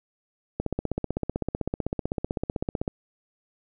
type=click train; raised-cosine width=2 ms; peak=-13 dBFS; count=37; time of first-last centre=0.6-2.878 s; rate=15.8 Hz; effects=none